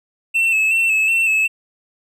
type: tone with vibrato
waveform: triangle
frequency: 2645 Hz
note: E7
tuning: 5 cents sharp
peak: -12 dBFS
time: 0.34-1.48 s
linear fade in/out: 20 ms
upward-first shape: square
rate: 2.7 Hz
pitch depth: 33 cents each way
effects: none